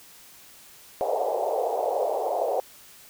pink band-pass noise, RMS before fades -26 dBFS, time 1.01-2.6 s, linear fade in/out 0 ms, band 450 to 810 Hz, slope 48 dB/octave, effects white hiss -50 dBFS RMS until 3.09 s

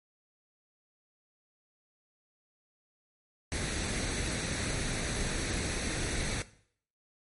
pink noise with comb filter, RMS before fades -33 dBFS, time 3.52-6.42 s, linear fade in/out 0 ms, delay 0.49 ms, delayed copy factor +0.5, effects noise-tail reverb RT60 0.6 s tail -17 dB re dry + MP3 48 kbps

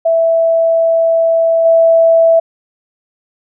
sine tone with level steps, 659.3 Hz, E5, in tune, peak -8 / -5 dBFS, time 0.05-2.4 s, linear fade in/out 10 ms, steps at 1.65 s, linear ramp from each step 5 ms, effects none

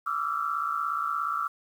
sine tone cluster, 1159 / 1310 / 1367 Hz, D6 / E6 / F6, -23 / -11 / -37 cents, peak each -31 dBFS, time 0.06-1.48 s, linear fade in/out 10 ms, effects 9-bit

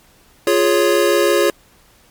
square chord, Db major, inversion first, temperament equal, 349.2 / 415.3 / 554.4 Hz, F4 / Ab4 / Db5, 0 / 0 / 0 cents, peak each -17 dBFS, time 0.47-1.5 s, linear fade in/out 2 ms, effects pink hiss -51 dBFS RMS until 2.1 s + MP3 96 kbps

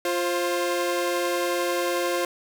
sawtooth tone pair together, 349.2 / 529.4 Hz, F4 / C5, 0 / +20 cents, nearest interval perfect fifth, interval 720 cents, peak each -22 dBFS, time 0.05-2.25 s, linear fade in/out 2 ms, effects none

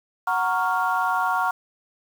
sine chord, Gb major seventh, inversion none, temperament equal, 740 / 932.3 / 1108.7 / 1396.9 Hz, Gb5 / Bb5 / Db6 / F6, 0 / 0 / 0 / 0 cents, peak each -25 dBFS, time 0.27-1.51 s, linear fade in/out 5 ms, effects tanh soft clip ceiling -11 dBFS + 7-bit

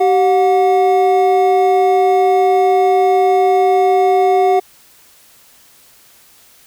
triangle tone pair together, 384.6 / 726 Hz, G4 / F#5, -33 / -33 cents, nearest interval major seventh, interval 1100 cents, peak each -10 dBFS, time 0-4.6 s, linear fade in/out 10 ms, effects white hiss -47 dBFS RMS until 6.66 s

